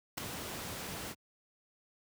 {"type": "noise with ADSR envelope", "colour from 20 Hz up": "pink", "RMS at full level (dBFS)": -33, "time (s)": [0.17, 1.15], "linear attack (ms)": 12, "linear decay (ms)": 4, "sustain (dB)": -8, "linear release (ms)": 46, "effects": ["high-pass 80 Hz 12 dB/octave"]}